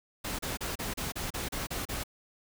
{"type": "noise bursts", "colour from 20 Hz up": "pink", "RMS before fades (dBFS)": -35, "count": 10, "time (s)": [0.24, 2.037], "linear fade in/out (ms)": 10, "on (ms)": 150, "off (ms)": 33, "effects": []}